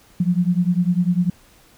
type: beating tone pair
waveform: sine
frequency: 173.4 / 183.4 Hz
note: F3 / F#3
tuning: -12 / -15 cents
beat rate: 10 Hz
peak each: -18 / -19 dBFS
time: 0.2-1.3 s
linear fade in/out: 5 ms
effects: pink hiss -52 dBFS RMS until 1.77 s